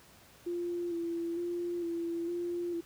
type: tone with vibrato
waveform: sine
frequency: 342.7 Hz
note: F4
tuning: 33 cents flat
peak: -32 dBFS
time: 0.46-2.81 s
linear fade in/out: 10 ms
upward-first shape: square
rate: 1.1 Hz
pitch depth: 26 cents each way
effects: pink hiss -58 dBFS RMS until 2.85 s + high-pass 60 Hz 12 dB/octave